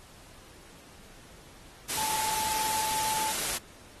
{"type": "tone in noise", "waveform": "sine", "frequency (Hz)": 872, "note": "A5", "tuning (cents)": -16, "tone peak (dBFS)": -31, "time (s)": [1.97, 3.32], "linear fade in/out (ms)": 10, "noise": "white", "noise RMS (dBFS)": -31, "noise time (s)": [1.89, 3.58], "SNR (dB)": -3, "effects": ["pink hiss -53 dBFS RMS until 4 s", "AAC 32 kbps"]}